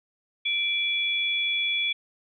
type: tone pair together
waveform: sine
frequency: 2349 / 3392 Hz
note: D7 / G#7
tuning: 0 / +36 cents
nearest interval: tritone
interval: 636 cents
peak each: -26 / -26 dBFS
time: 0.45-1.93 s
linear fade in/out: 10 ms
effects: none